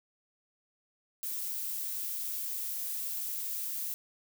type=noise; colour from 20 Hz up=violet; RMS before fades=-36 dBFS; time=1.23-3.94 s; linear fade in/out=0 ms; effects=none